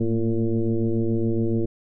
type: tone with frequency modulation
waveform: sine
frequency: 116.54 Hz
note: A#2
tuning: in tune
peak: -19 dBFS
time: 0-1.66 s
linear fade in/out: 10 ms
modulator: 113 Hz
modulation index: 2.7
effects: none